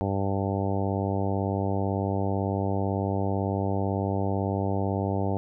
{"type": "harmonic tone", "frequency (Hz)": 98, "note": "G2", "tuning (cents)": 0, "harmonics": [1, 2, 3, 4, 5, 6, 7, 8, 9], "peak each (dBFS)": [-28, -31, -33, -34, -35, -36, -36, -37, -38], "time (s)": [0.01, 5.37], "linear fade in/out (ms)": 0, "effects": []}